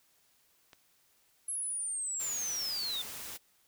click, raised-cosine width 0.2 ms, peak -34 dBFS, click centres 0.732 s
sine linear sweep, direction down, 10920 to 3500 Hz, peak -33 dBFS, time 1.48-3.02 s, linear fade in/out 5 ms
white noise, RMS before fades -43 dBFS, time 2.19-3.38 s, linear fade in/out 20 ms
effects white hiss -69 dBFS RMS until 3.67 s

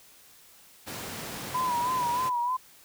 pink high-pass noise, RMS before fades -38 dBFS, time 0.86-2.3 s, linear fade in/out 20 ms, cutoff 110 Hz, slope 12 dB/octave
sine tone with vibrato, 987.8 Hz, B5, in tune, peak -25 dBFS, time 1.54-2.57 s, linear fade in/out 10 ms, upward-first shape sine, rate 3.2 Hz, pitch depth 68 cents each way
effects white hiss -55 dBFS RMS until 2.84 s

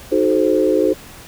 sine chord, D# diminished seventh, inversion none, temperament equal with one note detuned, 311.1 / 370 / 431.7 / 523.3 Hz, D#4 / F#4 / A4 / C5, 0 / 0 / -33 / 0 cents, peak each -18 dBFS, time 0.11-0.94 s, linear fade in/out 20 ms, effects pink hiss -39 dBFS RMS until 1.27 s

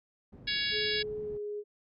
white low-pass noise, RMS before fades -50 dBFS, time 0.32-1.38 s, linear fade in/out 10 ms, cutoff 230 Hz, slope 12 dB/octave
harmonic tone, 560 Hz, C#5, 18 cents sharp, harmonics 3 / 4 / 5 / 6 / 7 / 8 / 9, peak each -36 / -37 / -39 / -36 / -35 / -39 / -37 dBFS, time 0.47-1.03 s, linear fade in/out 10 ms
sine tone with pitch glide, 424.1 to 415.6 Hz, G#4 to G#4, +36 to +1 cents, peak -34 dBFS, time 0.71-1.64 s, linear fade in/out 50 ms, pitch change -35 cents, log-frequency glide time 1.21-1.38 s
effects none

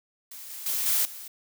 blue noise with level steps, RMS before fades -42 / -39 / -28 / -24 / -41 dBFS, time 0.31-1.28 s, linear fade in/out 5 ms, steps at 0.5 / 0.66 / 0.86 / 1.05 s, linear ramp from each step 2 ms, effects none

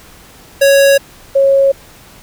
square / sine tone pair in turn, 554.4 / 547.7 Hz, C#5 / C#5, 0 / -21 cents, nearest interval unison, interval 21 cents, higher first, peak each -6 dBFS, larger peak neither, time 0.61-0.98 / 1.35-1.72 s, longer neither, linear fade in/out 10 ms, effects pink hiss -40 dBFS RMS until 2.22 s

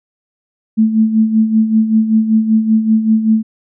sine tone with tremolo, 220 Hz, A3, in tune, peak -6 dBFS, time 0.77-3.43 s, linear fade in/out 20 ms, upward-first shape sine, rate 5.2 Hz, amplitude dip 65%, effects none

